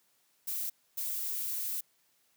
violet noise bursts at uneven times, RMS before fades -35 dBFS, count 2, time 0.47-0.7 / 0.97-1.81 s, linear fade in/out 10 ms, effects white hiss -71 dBFS RMS until 2.36 s + high-pass 100 Hz 12 dB/octave

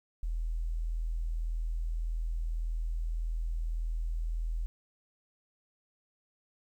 sine tone, 40.87 Hz, E1, 14 cents flat, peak -30 dBFS, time 0.23-4.66 s, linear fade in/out 0 ms, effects 11-bit

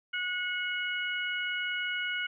harmonic tone, 729 Hz, F#5, 26 cents flat, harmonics 2 / 3 / 4, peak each -33 / -35 / -36 dBFS, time 0.13-2.27 s, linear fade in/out 10 ms, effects none

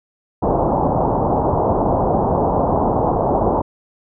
white low-pass noise, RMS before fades -17 dBFS, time 0.42-3.62 s, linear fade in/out 10 ms, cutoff 950 Hz, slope 48 dB/octave, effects none

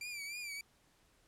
sawtooth tone with vibrato, 2349 Hz, D7, in tune, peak -38 dBFS, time 0.01-0.61 s, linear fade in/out 2 ms, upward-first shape triangle, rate 3.3 Hz, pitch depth 90 cents each way, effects pink hiss -70 dBFS RMS until 1.27 s + low-pass 12000 Hz 12 dB/octave

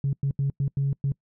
sine tone bursts at uneven times, 138.59 Hz, C#3, in tune, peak -20 dBFS, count 6, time 0.04-0.13 / 0.23-0.31 / 0.39-0.5 / 0.6-0.68 / 0.77-0.93 / 1.04-1.12 s, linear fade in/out 2 ms, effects noise-tail reverb RT60 0.1 s tail -26 dB re dry + tanh soft clip ceiling -18 dBFS

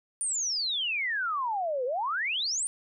sine exponential two-way sweep, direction down then up, 9400 to 480 to 9400 Hz, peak -27 dBFS, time 0.21-2.67 s, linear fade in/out 0 ms, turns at 1.85 s, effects none

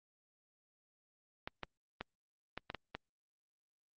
clicks, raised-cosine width 0.3 ms, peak -23 dBFS, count 7, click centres 1.475 / 1.633 / 2.01 / 2.576 / 2.701 / 2.747 / 2.95 s, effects low-pass 4000 Hz 12 dB/octave + Opus 48 kbps

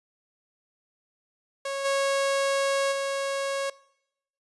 sawtooth tone with level steps, 550 Hz, C#5, 14 cents flat, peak -25 / -19 / -23 dBFS, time 1.65-3.7 s, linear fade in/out 5 ms, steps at 1.84 / 2.91 s, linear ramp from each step 20 ms, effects noise-tail reverb RT60 0.8 s tail -22 dB re dry + resampled to 24000 Hz

